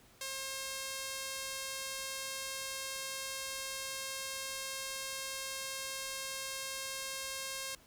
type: tone with band-pass filter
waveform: sawtooth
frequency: 535 Hz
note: C5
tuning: 38 cents sharp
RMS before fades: -41 dBFS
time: 0.21-7.75 s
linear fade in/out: 2 ms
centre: 7600 Hz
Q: 0.62
effects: pink hiss -62 dBFS RMS until 7.86 s